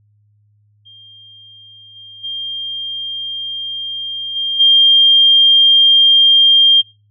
sine tone with level steps, 3200 Hz, G7, 35 cents sharp, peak -37 / -33 / -20 / -15 / -5 dBFS, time 0.85-6.82 s, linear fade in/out 20 ms, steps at 1.95 / 2.23 / 4.35 / 4.59 s, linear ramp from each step 20 ms, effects noise-tail reverb RT60 0.3 s tail -20 dB re dry + added 104 Hz sine -52 dBFS peak until 7.1 s

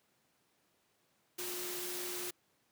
sine tone in noise, 358.1 Hz, F4, 43 cents sharp, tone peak -44 dBFS, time 1.38-2.31 s, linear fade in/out 10 ms, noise white, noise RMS -41 dBFS, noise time 1.38-2.31 s, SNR -6 dB, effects pink hiss -74 dBFS RMS until 2.71 s + high-pass 150 Hz 12 dB/octave

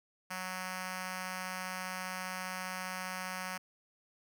5% pulse tone with notch filter, 185 Hz, F#3, in tune, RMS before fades -40 dBFS, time 0.3-3.58 s, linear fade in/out 10 ms, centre 370 Hz, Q 0.83, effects none

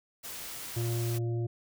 white noise, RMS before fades -41 dBFS, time 0.23-1.19 s, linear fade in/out 20 ms
harmonic tone, 116.9 Hz, A#2, 5 cents sharp, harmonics 1 / 3 / 5 / 6, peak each -29 / -36 / -50 / -50 dBFS, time 0.76-1.47 s, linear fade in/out 10 ms
effects none

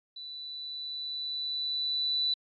sine tone with level ramp, 3975 Hz, B7, 10 cents sharp, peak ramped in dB -40 to -25 dBFS, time 0.16-2.34 s, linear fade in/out 5 ms, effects AAC 32 kbps

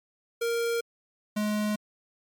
square tone pair in turn, 466.2 / 210.7 Hz, A#4 / G#3, 0 / +25 cents, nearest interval octave + major second, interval 1375 cents, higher first, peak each -26 dBFS, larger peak neither, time 0.41-0.81 / 1.36-1.76 s, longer neither, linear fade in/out 10 ms, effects MP3 96 kbps

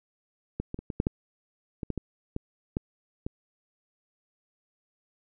clicks, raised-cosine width 3 ms, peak -17 / -20 / -25 / -21 / -11 / -11 / -20 / -17 / -18 / -18 / -14 / -19 dBFS, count 12, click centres 0.6 / 0.744 / 0.79 / 0.902 / 1.001 / 1.069 / 1.832 / 1.903 / 1.977 / 2.364 / 2.769 / 3.265 s, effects none

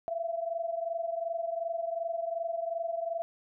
sine tone pair together, 665 / 687.7 Hz, E5 / F5, +15 / -27 cents, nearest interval minor second, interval 58 cents, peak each -32 / -36 dBFS, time 0.08-3.22 s, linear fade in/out 0 ms, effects none

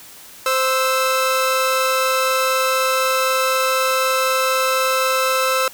sawtooth tone pair together, 521.2 / 1315 Hz, C5 / E6, -7 / -5 cents, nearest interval octave + major third, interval 1602 cents, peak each -15 dBFS, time 0.46-5.68 s, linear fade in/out 2 ms, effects white hiss -41 dBFS RMS until 5.73 s

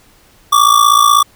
square ring-modulated tone, 1158 Hz, D6, 25 cents flat, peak -4 dBFS, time 0.52-1.23 s, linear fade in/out 10 ms, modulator 28.1 Hz, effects pink hiss -48 dBFS RMS until 1.35 s

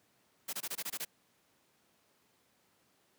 white noise bursts, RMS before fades -38 dBFS, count 8, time 0.48-1.05 s, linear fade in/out 10 ms, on 52 ms, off 22 ms, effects pink hiss -71 dBFS RMS until 3.18 s + high-pass 150 Hz 12 dB/octave

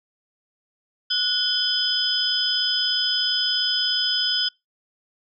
sine tone cluster, 1466 / 3113 / 3399 / 5030 Hz, F#6 / G7 / G#7 / D#8, -16 / -13 / +39 / +18 cents, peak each -30 / -24 / -28 / -23 dBFS, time 1.1-4.49 s, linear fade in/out 10 ms, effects noise-tail reverb RT60 0.2 s tail -25 dB re dry

